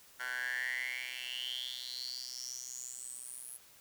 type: tone with high-pass filter sweep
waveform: 10% pulse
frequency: 125.8 Hz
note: B2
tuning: 32 cents sharp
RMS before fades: -41 dBFS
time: 0.19-3.58 s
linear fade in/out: 20 ms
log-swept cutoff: 1400 to 11000 Hz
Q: 9.2
effects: white hiss -60 dBFS RMS until 3.8 s